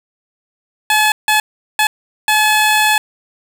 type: tone bursts at uneven times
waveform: 15% pulse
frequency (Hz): 856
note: A5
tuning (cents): -48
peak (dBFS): -4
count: 4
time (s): 0.9-1.12 / 1.28-1.4 / 1.79-1.87 / 2.28-2.98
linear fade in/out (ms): 2
effects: none